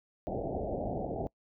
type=low-pass noise; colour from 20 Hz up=white; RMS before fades=-35 dBFS; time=0.27-1.27 s; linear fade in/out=0 ms; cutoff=780 Hz; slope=96 dB/octave; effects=noise-tail reverb RT60 0.1 s tail -24 dB re dry